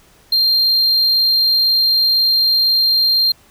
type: tone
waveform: triangle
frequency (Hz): 4186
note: C8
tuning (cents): 0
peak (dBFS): -10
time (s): 0.32-3.32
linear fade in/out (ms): 5
effects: pink hiss -50 dBFS RMS until 3.5 s